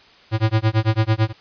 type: tone with tremolo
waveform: square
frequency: 110 Hz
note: A2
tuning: in tune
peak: -13 dBFS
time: 0.31-1.33 s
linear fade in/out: 50 ms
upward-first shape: sine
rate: 9 Hz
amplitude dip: 100%
effects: white hiss -49 dBFS RMS until 1.4 s + resampled to 11025 Hz